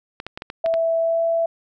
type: clicks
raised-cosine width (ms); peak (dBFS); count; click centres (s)
0.3; -15; 7; 0.201 / 0.266 / 0.375 / 0.421 / 0.501 / 0.661 / 0.74
type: tone with pitch glide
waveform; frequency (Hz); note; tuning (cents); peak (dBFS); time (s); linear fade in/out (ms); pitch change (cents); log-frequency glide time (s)
sine; 659.3 to 665; E5 to E5; 0 to +15; -17; 0.64-1.46; 5; +15; 0.99-1.22
effects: none